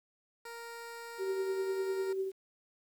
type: tone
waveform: 15% pulse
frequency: 466.2 Hz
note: A#4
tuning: in tune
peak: -37 dBFS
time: 0.45-2.13 s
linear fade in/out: 5 ms
type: tone with tremolo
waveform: sine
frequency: 383.9 Hz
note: G4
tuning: 36 cents flat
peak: -29 dBFS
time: 1.18-2.32 s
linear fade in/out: 50 ms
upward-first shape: triangle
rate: 10 Hz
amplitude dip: 50%
effects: 10-bit